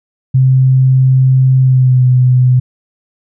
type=tone with pitch glide; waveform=sine; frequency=130.81 to 126.57 Hz; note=C3 to B2; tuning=0 to +43 cents; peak=-5 dBFS; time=0.34-2.6 s; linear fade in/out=10 ms; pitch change=-57 cents; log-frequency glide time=1.6-2.05 s; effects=none